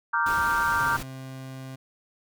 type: chord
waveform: sine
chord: G minor seventh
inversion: first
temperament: equal with one note detuned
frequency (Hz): 932.3 / 1174.7 / 1396.9 / 1559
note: Bb5 / D6 / F6 / G6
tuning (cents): 0 / 0 / 0 / -10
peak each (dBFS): -27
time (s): 0.13-0.97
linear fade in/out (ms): 10
type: noise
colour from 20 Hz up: pink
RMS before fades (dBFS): -36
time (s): 0.26-1.03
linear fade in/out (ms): 5
type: tone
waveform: 30% pulse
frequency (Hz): 132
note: C3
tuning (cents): +16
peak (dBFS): -34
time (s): 0.8-1.76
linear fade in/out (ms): 10
effects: none